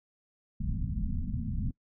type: low-pass noise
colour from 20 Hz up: pink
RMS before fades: -32 dBFS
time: 0.6-1.71 s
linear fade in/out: 5 ms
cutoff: 250 Hz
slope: 96 dB/octave
effects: noise-tail reverb RT60 0.1 s tail -21 dB re dry